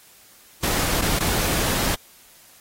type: noise with dropouts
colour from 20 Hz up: pink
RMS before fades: -23 dBFS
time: 0.63-1.95 s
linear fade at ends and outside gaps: 5 ms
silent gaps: 1.013-1.02 / 1.19-1.204 s
effects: white hiss -51 dBFS RMS until 2.6 s + AAC 48 kbps